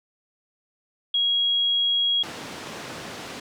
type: tone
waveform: sine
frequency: 3300 Hz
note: G#7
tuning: 12 cents flat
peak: -19 dBFS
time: 1.14-2.23 s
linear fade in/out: 5 ms
type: band-pass noise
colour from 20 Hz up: pink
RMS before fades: -37 dBFS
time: 2.23-3.4 s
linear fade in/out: 5 ms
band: 180 to 5800 Hz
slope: 12 dB/octave
effects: none